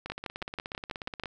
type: two click trains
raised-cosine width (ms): 0.3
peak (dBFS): -18 / -21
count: 8 / 21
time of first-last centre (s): 0.1-1.236 / 0.06-1.258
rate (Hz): 6.16 / 16.7
effects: none